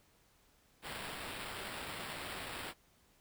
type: noise with sample-and-hold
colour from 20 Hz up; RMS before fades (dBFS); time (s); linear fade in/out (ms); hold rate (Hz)
white; -44; 0.82-2.74; 50; 6300
effects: pink hiss -69 dBFS RMS until 3.2 s